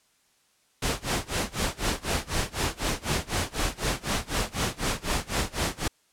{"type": "noise with tremolo", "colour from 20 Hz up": "pink", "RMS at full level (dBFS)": -25, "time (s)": [0.82, 5.88], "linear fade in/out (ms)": 5, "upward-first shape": "sine", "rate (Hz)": 4, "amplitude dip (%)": 95, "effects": ["white hiss -66 dBFS RMS until 6.12 s", "low-pass 10000 Hz 12 dB/octave"]}